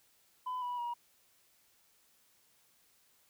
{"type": "tone with pitch steps", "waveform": "sine", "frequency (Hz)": [1006, 980.2, 955], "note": ["B5", "B5", "A#5"], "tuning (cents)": [32, -13, 42], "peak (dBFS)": -33, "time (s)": [0.46, 0.94], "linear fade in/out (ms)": 10, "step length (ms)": 160, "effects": ["tanh soft clip ceiling -33 dBFS", "white hiss -69 dBFS RMS until 3.29 s"]}